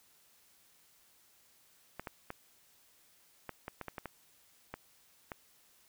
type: clicks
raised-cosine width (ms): 0.5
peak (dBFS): -25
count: 11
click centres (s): 1.996 / 2.072 / 2.304 / 3.493 / 3.681 / 3.813 / 3.883 / 3.982 / 4.057 / 4.74 / 5.318
effects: white hiss -66 dBFS RMS until 5.88 s